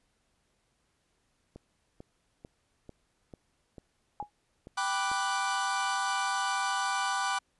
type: click train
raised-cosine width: 2 ms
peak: -32 dBFS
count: 9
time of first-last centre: 1.56-5.116 s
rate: 2.25 Hz
type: tone with exponential decay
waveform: sine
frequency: 830.6 Hz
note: G#5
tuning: in tune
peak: -29 dBFS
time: 4.2-4.3 s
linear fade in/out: 1 ms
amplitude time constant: 20 ms
type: chord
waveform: 45% pulse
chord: G major seventh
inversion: none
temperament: equal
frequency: 784 / 987.8 / 1174.7 / 1480 Hz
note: G5 / B5 / D6 / F#6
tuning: 0 / 0 / 0 / 0 cents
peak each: -34 dBFS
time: 4.77-7.39 s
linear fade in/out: 10 ms
effects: pink hiss -74 dBFS RMS until 7.59 s + resampled to 24000 Hz